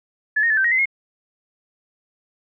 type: tone with pitch steps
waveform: sine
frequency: 1719 / 1853 / 1738 / 1556 / 1885 / 2049 / 2154 Hz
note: A6 / A#6 / A6 / G6 / A#6 / C7 / C7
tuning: -41 / -11 / -22 / -13 / +19 / -37 / +50 cents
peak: -15 dBFS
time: 0.36-0.857 s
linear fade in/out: 10 ms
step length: 71 ms
effects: none